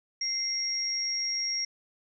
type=tone pair together; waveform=sine; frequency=2095 / 5593 Hz; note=C7 / F8; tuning=+2 / +2 cents; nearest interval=octave + perfect fourth; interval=1700 cents; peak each=-37 / -28 dBFS; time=0.21-1.65 s; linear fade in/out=5 ms; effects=none